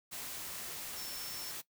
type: tone in noise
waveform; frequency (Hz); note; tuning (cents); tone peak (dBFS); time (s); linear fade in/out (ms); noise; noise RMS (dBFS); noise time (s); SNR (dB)
sine; 5390; E8; +38; -46; 0.96-1.52; 20; white; -43; 0.11-1.62; -6
effects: noise-tail reverb RT60 0.1 s tail -18 dB re dry